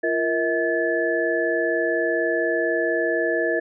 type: tone cluster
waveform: sine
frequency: 343 / 467.2 / 641 / 1729 Hz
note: F4 / A#4 / E5 / A6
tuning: -31 / +4 / -49 / -31 cents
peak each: -25 dBFS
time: 0.03-3.6 s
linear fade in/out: 10 ms
effects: none